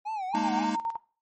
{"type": "tone with vibrato", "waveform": "triangle", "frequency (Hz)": 809, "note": "G#5", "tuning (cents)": -46, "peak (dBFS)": -28, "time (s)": [0.05, 0.65], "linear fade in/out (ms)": 20, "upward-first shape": "sine", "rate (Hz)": 3.6, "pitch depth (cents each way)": 160}
{"type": "tone with tremolo", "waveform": "sine", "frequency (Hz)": 916, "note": "A#5", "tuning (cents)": -31, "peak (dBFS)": -26, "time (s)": [0.33, 0.97], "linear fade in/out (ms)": 10, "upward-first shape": "square", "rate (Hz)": 9.6, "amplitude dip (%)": 70}
{"type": "chord", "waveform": "square", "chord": "Ab suspended second", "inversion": "none", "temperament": "equal", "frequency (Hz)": [207.7, 233.1, 311.1], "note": ["Ab3", "Bb3", "Eb4"], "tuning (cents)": [0, 0, 0], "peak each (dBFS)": -33, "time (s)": [0.34, 0.76], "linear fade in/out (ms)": 10}
{"effects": ["noise-tail reverb RT60 0.4 s tail -21 dB re dry", "MP3 32 kbps"]}